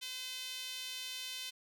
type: tone with high-pass filter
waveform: sawtooth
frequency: 511 Hz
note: C5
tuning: 41 cents flat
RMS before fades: -43 dBFS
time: 0.01-1.51 s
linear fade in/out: 20 ms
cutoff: 3200 Hz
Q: 2.3
effects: none